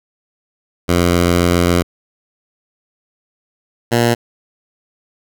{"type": "tone pair in turn", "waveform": "10% pulse", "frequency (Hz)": [87.31, 118.14], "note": ["F2", "A#2"], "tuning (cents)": [0, 24], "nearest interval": "perfect fourth", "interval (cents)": 524, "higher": "second", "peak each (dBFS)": -3, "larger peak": "neither", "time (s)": [[0.88, 1.83], [3.91, 4.15]], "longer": "first", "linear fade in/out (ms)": 20, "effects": []}